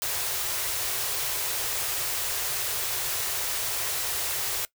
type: band-stop noise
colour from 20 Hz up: white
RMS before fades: -29 dBFS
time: 0.02-4.65 s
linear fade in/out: 0 ms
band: 150 to 340 Hz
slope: 96 dB/octave
effects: noise-tail reverb RT60 0.1 s tail -20 dB re dry

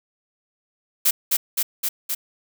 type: noise with echo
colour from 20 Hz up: blue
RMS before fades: -17 dBFS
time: 1.05-1.11 s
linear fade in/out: 10 ms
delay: 260 ms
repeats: 4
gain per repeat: -2 dB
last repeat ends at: 2.15 s
effects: none

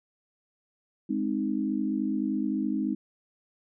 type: chord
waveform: sine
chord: Ab major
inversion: none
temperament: equal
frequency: 207.7 / 261.6 / 311.1 Hz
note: Ab3 / C4 / Eb4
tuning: 0 / 0 / 0 cents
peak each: -30 dBFS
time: 1.09-2.95 s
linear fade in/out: 10 ms
effects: none

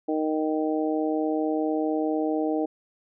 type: harmonic tone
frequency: 155.56 Hz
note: D#3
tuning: in tune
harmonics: 2 / 3 / 4 / 5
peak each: -25 / -29 / -31 / -33 dBFS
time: 0.08-2.66 s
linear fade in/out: 10 ms
effects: none

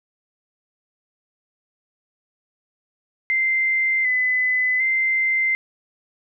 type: tone with pitch steps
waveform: sine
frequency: 2084 / 2011 / 2081 Hz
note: C7 / B6 / C7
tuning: -7 / +31 / -10 cents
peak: -17 dBFS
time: 3.3-5.55 s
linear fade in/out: 0 ms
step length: 750 ms
effects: none

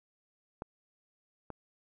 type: clicks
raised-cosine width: 1 ms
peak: -24 / -27 dBFS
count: 2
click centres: 0.621 / 1.503 s
effects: none

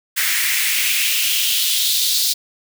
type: noise with high-pass filter sweep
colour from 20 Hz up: white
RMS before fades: -18 dBFS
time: 0.16-2.34 s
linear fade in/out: 20 ms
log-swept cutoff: 1800 to 4300 Hz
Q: 3.2
effects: none

